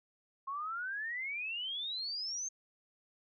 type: exponential sweep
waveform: sine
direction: up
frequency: 1068 to 6430 Hz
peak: -36 dBFS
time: 0.47-2.49 s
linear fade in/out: 10 ms
effects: none